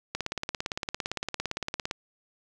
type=click train; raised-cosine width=0.2 ms; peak=-13 dBFS; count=32; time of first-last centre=0.15-1.911 s; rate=17.6 Hz; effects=none